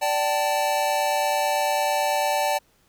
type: chord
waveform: square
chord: D suspended fourth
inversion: none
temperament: equal with one note detuned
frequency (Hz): 587.3 / 771 / 880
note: D5 / G5 / A5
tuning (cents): 0 / -29 / 0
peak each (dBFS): -26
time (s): 0.01-2.59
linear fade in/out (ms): 20
effects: pink hiss -62 dBFS RMS until 2.88 s

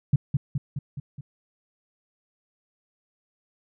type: tone with echo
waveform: sine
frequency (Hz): 139.6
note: C#3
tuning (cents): +13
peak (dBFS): -14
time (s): 0.13-0.16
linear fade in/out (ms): 5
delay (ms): 210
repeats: 5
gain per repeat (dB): -4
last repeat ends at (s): 1.21
effects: none

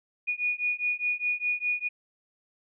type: beating tone pair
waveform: sine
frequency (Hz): 2454 / 2458.9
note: D#7 / D#7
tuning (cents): -25 / -21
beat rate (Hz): 4.9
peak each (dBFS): -29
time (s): 0.27-1.89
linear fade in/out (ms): 20
effects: none

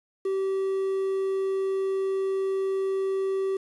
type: tone with quantisation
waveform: triangle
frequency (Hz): 385.7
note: G4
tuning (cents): -28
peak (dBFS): -22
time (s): 0.25-3.57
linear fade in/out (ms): 5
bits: 8
effects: resampled to 24000 Hz

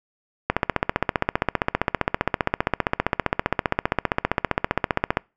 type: click train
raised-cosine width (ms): 0.5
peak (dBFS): -3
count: 72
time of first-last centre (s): 0.5-5.171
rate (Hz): 15.2
effects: noise-tail reverb RT60 0.3 s tail -26 dB re dry

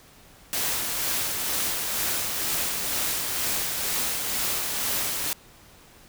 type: noise with tremolo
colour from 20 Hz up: white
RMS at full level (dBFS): -26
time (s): 0.53-5.33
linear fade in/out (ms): 0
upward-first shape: sine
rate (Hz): 2.1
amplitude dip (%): 30
effects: pink hiss -52 dBFS RMS until 6.08 s

